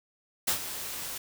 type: noise with ADSR envelope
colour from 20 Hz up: white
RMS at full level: -25 dBFS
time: 0.47-1.18 s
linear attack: 12 ms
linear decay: 100 ms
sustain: -12 dB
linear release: 5 ms
effects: none